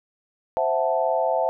sine chord, F# half-diminished seventh, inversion second, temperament equal, 523.3 / 659.3 / 740 / 880 Hz, C5 / E5 / F#5 / A5, 0 / 0 / 0 / 0 cents, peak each -25 / -23 / -27 / -26 dBFS, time 0.57-1.49 s, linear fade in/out 0 ms, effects none

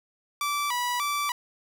sawtooth tone with vibrato, 1066 Hz, C6, 32 cents sharp, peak -22 dBFS, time 0.41-1.32 s, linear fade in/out 2 ms, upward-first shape square, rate 1.7 Hz, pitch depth 150 cents each way, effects none

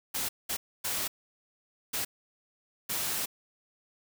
white noise bursts at uneven times, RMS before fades -32 dBFS, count 5, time 0.14-0.29 / 0.49-0.57 / 0.84-1.08 / 1.93-2.05 / 2.89-3.26 s, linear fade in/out 10 ms, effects none

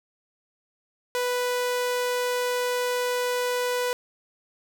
sawtooth tone, 493.9 Hz, B4, in tune, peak -20 dBFS, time 1.15-3.93 s, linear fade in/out 0 ms, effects none

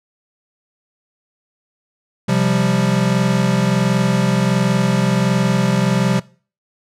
square chord, C suspended fourth, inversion none, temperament equal, 130.81 / 174.61 / 196 Hz, C3 / F3 / G3, 0 / 0 / 0 cents, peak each -19 dBFS, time 2.28-6.2 s, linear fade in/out 10 ms, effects noise-tail reverb RT60 0.4 s tail -21 dB re dry + low-pass 9000 Hz 12 dB/octave

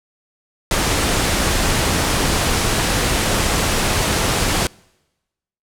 pink low-pass noise, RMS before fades -18 dBFS, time 0.71-4.67 s, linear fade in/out 2 ms, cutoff 11000 Hz, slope 24 dB/octave, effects noise-tail reverb RT60 1.0 s tail -26 dB re dry

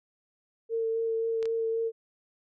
sine tone with vibrato, 452.8 Hz, A4, 50 cents sharp, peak -26 dBFS, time 0.69-1.92 s, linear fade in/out 50 ms, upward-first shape sine, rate 3.8 Hz, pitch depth 13 cents each way
clicks, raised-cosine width 0.2 ms, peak -25 dBFS, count 2, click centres 1.428 / 1.456 s
effects none

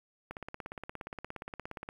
click train, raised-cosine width 0.5 ms, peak -25 dBFS, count 28, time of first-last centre 0.31-1.889 s, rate 17.1 Hz, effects 9-bit

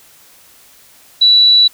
sine tone, 3941 Hz, B7, 4 cents flat, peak -5 dBFS, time 1.21-1.68 s, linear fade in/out 10 ms, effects white hiss -45 dBFS RMS until 1.73 s

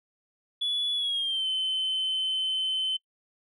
sine tone with pitch glide, 3418 to 3063 Hz, G#7 to G7, +49 to -41 cents, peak -24 dBFS, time 0.61-2.97 s, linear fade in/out 10 ms, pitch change -190 cents, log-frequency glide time 0.95-1.47 s, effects noise-tail reverb RT60 0.1 s tail -23 dB re dry + tanh soft clip ceiling -23 dBFS

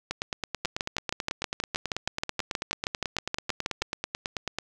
two click trains, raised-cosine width 0.2 ms, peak -10 / -12 dBFS, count 21 / 42, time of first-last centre 0.65-3.82 / 0.11-4.586 s, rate 6.31 / 9.16 Hz, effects none

